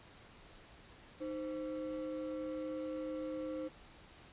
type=ring-modulated tone; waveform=triangle; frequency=415.3 Hz; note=G#4; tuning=in tune; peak=-33 dBFS; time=1.2-3.69 s; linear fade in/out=20 ms; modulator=106 Hz; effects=pink hiss -58 dBFS RMS until 4.32 s + resampled to 8000 Hz